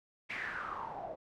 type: noise with low-pass filter sweep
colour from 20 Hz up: white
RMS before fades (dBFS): -41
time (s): 0.29-1.16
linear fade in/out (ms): 20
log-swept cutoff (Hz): 2300 to 600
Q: 6.9
effects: none